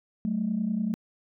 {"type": "tone pair together", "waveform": "sine", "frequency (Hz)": [189.63, 220], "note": ["F#3", "A3"], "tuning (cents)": [43, 0], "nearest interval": "minor third", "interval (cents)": 257, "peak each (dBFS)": [-29, -26], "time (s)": [0.25, 0.94], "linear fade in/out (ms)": 0, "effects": ["tanh soft clip ceiling -18 dBFS"]}